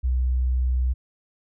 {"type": "tone", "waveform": "sine", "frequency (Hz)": 63, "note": "B1", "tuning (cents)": 35, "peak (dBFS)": -19, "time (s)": [0.03, 0.94], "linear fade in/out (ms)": 20, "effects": []}